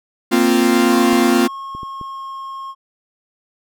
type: chord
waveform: 45% pulse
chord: Bb suspended second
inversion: none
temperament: equal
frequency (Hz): 233.1 / 261.6 / 349.2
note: Bb3 / C4 / F4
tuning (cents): 0 / 0 / 0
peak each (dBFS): -16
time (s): 0.31-1.48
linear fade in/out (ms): 20
type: tone with pitch glide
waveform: triangle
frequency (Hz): 1087 to 1078.9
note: C#6 to C#6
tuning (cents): -34 to -47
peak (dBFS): -25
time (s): 0.89-2.75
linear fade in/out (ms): 50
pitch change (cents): -13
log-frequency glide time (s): 1.55-2.32
type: clicks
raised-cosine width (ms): 3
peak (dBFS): -21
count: 4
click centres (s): 1.13 / 1.75 / 1.832 / 2.013
effects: none